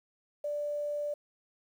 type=tone with quantisation; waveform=sine; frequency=587.3 Hz; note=D5; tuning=in tune; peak=-31 dBFS; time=0.44-1.14 s; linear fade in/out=5 ms; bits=10; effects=none